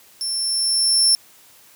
30% pulse tone with level ramp, 5380 Hz, E8, 34 cents sharp, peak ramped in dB -19 to -8 dBFS, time 0.21-1.15 s, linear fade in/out 0 ms, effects white hiss -50 dBFS RMS until 1.75 s + high-pass 80 Hz 12 dB/octave

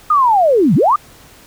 sine linear two-way sweep, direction down then up, 1259 to 130.4 to 1259 Hz, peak -8 dBFS, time 0.1-0.96 s, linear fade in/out 5 ms, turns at 0.75 s, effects pink hiss -43 dBFS RMS until 1.46 s

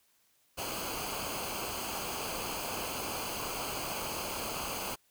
pink noise with comb filter, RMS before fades -37 dBFS, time 0.57-4.96 s, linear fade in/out 20 ms, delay 0.54 ms, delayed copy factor -0.7, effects white hiss -70 dBFS RMS until 5.1 s

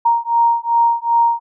sine beating tone pair, 932 / 934.6 Hz, A#5 / A#5, -1 / +4 cents, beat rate 2.6 Hz, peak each -15 dBFS, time 0.05-1.4 s, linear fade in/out 10 ms, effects none

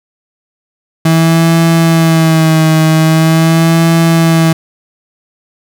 35% pulse tone with vibrato, 162 Hz, E3, 30 cents flat, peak -4 dBFS, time 1.05-4.53 s, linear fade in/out 5 ms, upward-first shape sine, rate 0.43 Hz, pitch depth 38 cents each way, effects none

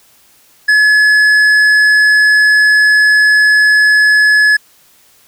triangle tone with tanh clipping, 1704 Hz, G#6, 44 cents sharp, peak -7 dBFS, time 0.68-4.57 s, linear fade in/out 10 ms, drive 12 dB, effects white hiss -48 dBFS RMS until 5.27 s

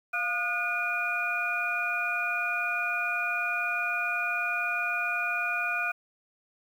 sine tone cluster, 699 / 1221 / 1452 / 2438 Hz, F5 / D#6 / F#6 / D#7, +1 / -33 / -33 / -36 cents, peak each -36 / -37 / -30 / -30 dBFS, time 0.13-5.92 s, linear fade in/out 10 ms, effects 9-bit

